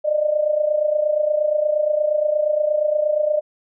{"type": "tone with amplitude modulation", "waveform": "sine", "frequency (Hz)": 604, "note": "D5", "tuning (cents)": 48, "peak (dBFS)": -13, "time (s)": [0.04, 3.41], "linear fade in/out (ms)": 20, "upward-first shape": "sine", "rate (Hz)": 28.5, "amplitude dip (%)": 70, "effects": []}